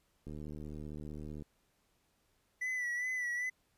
click train, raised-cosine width 3 ms, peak -33 dBFS, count 88, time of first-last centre 0.27-1.422 s, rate 75.5 Hz
triangle tone with vibrato, 1975.5 Hz, B6, in tune, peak -32 dBFS, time 2.61-3.5 s, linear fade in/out 10 ms, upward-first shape sine, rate 2.5 Hz, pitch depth 46 cents each way
effects pink hiss -75 dBFS RMS until 3.77 s + resampled to 32000 Hz

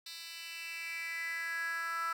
10% pulse tone with high-pass filter sweep, 332.2 Hz, E4, 13 cents sharp, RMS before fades -39 dBFS, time 0.06-2.13 s, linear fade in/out 5 ms, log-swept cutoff 3600 to 1300 Hz, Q 5.8, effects none

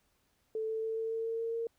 sine tone with pitch steps, 440 / 442.8 / 445.6 / 448.5 / 451.3 / 454.2 / 457.1 / 460 Hz, A4 / A4 / A4 / A4 / A4 / A#4 / A#4 / A#4, 0 / +11 / +22 / +33 / +44 / -45 / -34 / -23 cents, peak -32 dBFS, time 0.55-1.67 s, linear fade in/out 2 ms, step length 140 ms, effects pink hiss -74 dBFS RMS until 1.78 s

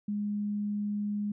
sine tone, 206.7 Hz, G#3, 8 cents flat, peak -29 dBFS, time 0.08-1.32 s, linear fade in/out 5 ms, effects none

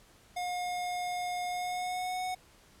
square tone with pitch glide, 717 to 737.2 Hz, F5 to F#5, +45 to -7 cents, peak -33 dBFS, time 0.36-2.35 s, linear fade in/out 10 ms, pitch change +48 cents, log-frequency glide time 1.47-2.23 s, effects pink hiss -60 dBFS RMS until 2.8 s + low-pass 12000 Hz 12 dB/octave

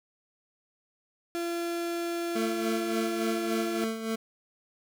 35% pulse tone, 341.4 Hz, F4, 39 cents flat, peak -28 dBFS, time 1.35-3.84 s, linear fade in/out 0 ms
25% pulse tone with tremolo, 223.3 Hz, A3, 26 cents sharp, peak -24 dBFS, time 2.35-4.16 s, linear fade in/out 10 ms, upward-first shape sine, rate 3.5 Hz, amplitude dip 60%
effects none

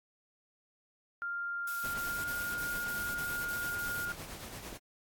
sine tone with pitch glide, 1396.9 to 1420.5 Hz, F6 to F6, 0 to +29 cents, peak -34 dBFS, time 1.22-4.12 s, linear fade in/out 0 ms, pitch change +29 cents, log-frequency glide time 2.02-2.33 s
blue noise bursts, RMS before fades -43 dBFS, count 8, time 1.67-4.054 s, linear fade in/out 5 ms, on 270 ms, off 32 ms
pink noise with tremolo, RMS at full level -43 dBFS, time 1.83-4.78 s, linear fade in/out 20 ms, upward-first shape triangle, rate 8.9 Hz, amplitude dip 50%
clicks, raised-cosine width 2 ms, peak -35 dBFS, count 2, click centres 4.727 / 4.73 s
effects AAC 64 kbps

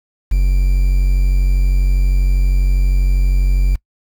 triangle tone with quantisation, 46.25 Hz, F#1, in tune, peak -8 dBFS, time 0.31-3.76 s, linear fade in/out 10 ms, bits 6, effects noise-tail reverb RT60 0.1 s tail -23 dB re dry

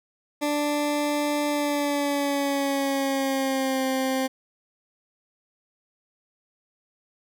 20% pulse tone with pitch glide, 293.7 to 263.2 Hz, D4 to C4, 0 to +10 cents, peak -18 dBFS, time 0.41-4.28 s, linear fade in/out 20 ms, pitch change -190 cents, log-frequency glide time 1.48-3.84 s, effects none

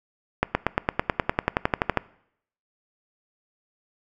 accelerating click train, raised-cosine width 0.5 ms, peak -4 dBFS, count 17, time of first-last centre 0.43-1.973 s, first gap 120 ms, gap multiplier 0.97, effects noise-tail reverb RT60 0.7 s tail -21 dB re dry

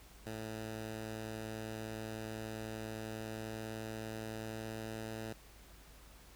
10% pulse tone with pitch glide, 110 to 110.89 Hz, A2 to A2, 0 to +14 cents, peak -33 dBFS, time 0.26-5.33 s, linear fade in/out 5 ms, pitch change +14 cents, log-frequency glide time 3.13-5.01 s, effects added 52 Hz sine -57 dBFS peak until 6.35 s + pink hiss -60 dBFS RMS until 6.35 s

